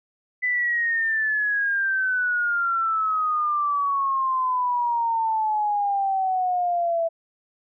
sine exponential sweep, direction down, 2006 to 659 Hz, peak -20 dBFS, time 0.42-7.09 s, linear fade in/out 20 ms, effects none

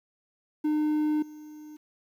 triangle tone with level steps, 303.6 Hz, D#4, 42 cents flat, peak -21 / -40 dBFS, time 0.64-1.77 s, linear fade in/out 10 ms, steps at 1.22 s, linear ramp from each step 5 ms, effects 10-bit

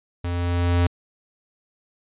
square tone with level ramp, 87.31 Hz, F2, in tune, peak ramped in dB -25 to -16 dBFS, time 0.24-0.87 s, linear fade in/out 5 ms, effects resampled to 8000 Hz

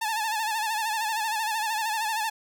sawtooth tone with vibrato, 875 Hz, A5, 10 cents flat, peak -22 dBFS, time 0.01-2.3 s, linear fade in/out 10 ms, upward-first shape sine, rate 13 Hz, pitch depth 74 cents each way, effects none

